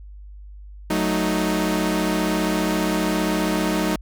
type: chord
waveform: sawtooth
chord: D# diminished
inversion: first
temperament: equal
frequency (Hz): 185 / 220 / 311.1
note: F#3 / A3 / D#4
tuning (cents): 0 / 0 / 0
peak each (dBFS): -20 / -22 / -19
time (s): 0.9-3.96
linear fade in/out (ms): 5
effects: added 50 Hz sine -37 dBFS peak until 4.01 s